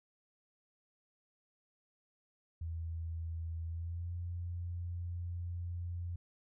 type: tone with pitch glide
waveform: sine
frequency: 82.41 to 87.11 Hz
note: E2 to F2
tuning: 0 to -4 cents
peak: -37 dBFS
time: 2.61-6.16 s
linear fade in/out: 5 ms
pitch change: +96 cents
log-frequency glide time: 3.66-4.13 s
effects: none